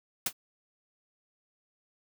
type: noise with exponential decay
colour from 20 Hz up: white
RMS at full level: -23 dBFS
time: 0.26-0.33 s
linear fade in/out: 5 ms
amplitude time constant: 15 ms
effects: none